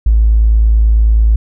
triangle tone with tanh clipping, 54.6 Hz, A1, 13 cents flat, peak -5 dBFS, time 0.06-1.36 s, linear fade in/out 5 ms, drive 2 dB, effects none

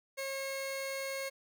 sawtooth tone pair together, 542 / 1084 Hz, C#5 / C#6, -39 / -39 cents, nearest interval octave, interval 1200 cents, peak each -33 / -35 dBFS, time 0.17-1.3 s, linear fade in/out 20 ms, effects none

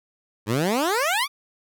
15% pulse exponential sweep, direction up, 99.3 to 1210 Hz, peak -14 dBFS, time 0.46-1.28 s, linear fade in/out 50 ms, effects none

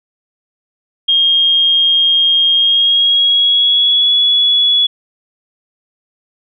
sine tone with pitch glide, 3235 to 3390 Hz, G#7 to G#7, -46 to +35 cents, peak -8 dBFS, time 1.08-4.87 s, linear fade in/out 10 ms, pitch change +81 cents, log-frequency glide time 2.55-4.12 s, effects none

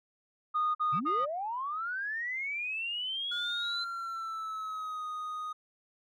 sine tone bursts, 1232 Hz, D#6, 17 cents flat, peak -25 dBFS, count 3, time 0.54-1.26 s, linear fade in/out 20 ms, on 210 ms, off 45 ms
sine linear sweep, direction up, 114.3 to 4100 Hz, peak -32 dBFS, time 0.92-3.85 s, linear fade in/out 20 ms
triangle tone with pitch glide, 1427 to 1242.3 Hz, F6 to D#6, +37 to -3 cents, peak -33 dBFS, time 3.31-5.53 s, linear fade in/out 10 ms, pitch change -240 cents, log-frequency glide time 3.49-5.05 s
effects tanh soft clip ceiling -23 dBFS

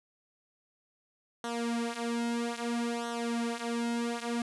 sawtooth tone with flanger, 235 Hz, A#3, 14 cents sharp, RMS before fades -33 dBFS, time 1.44-4.42 s, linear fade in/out 2 ms, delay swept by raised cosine 0.41 to 6.01 ms, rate 0.61 Hz, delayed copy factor -0.8, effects resampled to 24000 Hz

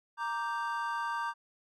triangle chord, G minor, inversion first, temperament equal, 932.3 / 1174.7 / 1568 Hz, Bb5 / D6 / G6, 0 / 0 / 0 cents, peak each -33 / -35 / -36 dBFS, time 0.17-1.34 s, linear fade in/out 50 ms, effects none

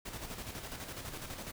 pink noise with tremolo, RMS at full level -42 dBFS, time 0.05-1.52 s, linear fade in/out 10 ms, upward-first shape square, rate 12 Hz, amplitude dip 45%, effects none

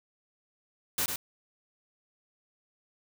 white noise with echo, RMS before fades -29 dBFS, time 0.98-1.06 s, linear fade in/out 2 ms, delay 100 ms, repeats 1, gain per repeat -5 dB, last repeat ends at 1.16 s, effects none

